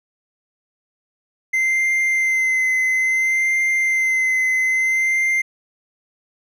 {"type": "tone with vibrato", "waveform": "triangle", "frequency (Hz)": 2071, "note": "C7", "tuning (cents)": -18, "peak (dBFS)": -14, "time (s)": [1.53, 5.42], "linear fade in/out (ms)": 10, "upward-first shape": "sine", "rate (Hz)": 0.59, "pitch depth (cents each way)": 21, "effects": []}